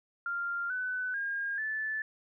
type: tone with pitch steps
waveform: sine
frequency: 1394 / 1502.7 / 1619.9 / 1746.2 Hz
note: F6 / F#6 / G#6 / A6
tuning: -4 / +26 / -44 / -14 cents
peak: -31 dBFS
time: 0.26-2.02 s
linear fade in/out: 2 ms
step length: 440 ms
effects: none